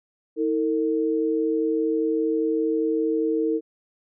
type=tone pair together; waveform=sine; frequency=320 / 452.5 Hz; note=D#4 / A4; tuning=+49 / +48 cents; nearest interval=tritone; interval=599 cents; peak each=-23 dBFS; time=0.36-3.61 s; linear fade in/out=50 ms; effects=none